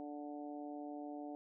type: harmonic tone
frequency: 146.83 Hz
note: D3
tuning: in tune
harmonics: 2 / 3 / 4 / 5 / 6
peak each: -45 / -55 / -52 / -50 / -62 dBFS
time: 0-1.35 s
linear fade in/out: 0 ms
effects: none